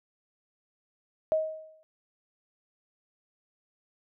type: tone with exponential decay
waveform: sine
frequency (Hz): 630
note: D#5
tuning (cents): +21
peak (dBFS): -20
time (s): 1.32-1.83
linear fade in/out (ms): 0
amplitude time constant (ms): 110
effects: none